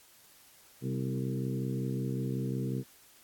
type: harmonic tone with a mistuned harmonic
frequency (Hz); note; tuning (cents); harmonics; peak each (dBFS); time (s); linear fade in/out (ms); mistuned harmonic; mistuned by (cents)
65.41; C2; 0; 2 / 3 / 4 / 5 / 6 / 7; -33 / -37 / -39 / -41 / -43 / -44; 0.81-2.84; 50; 4; -31
effects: white hiss -59 dBFS RMS until 3.23 s + AAC 64 kbps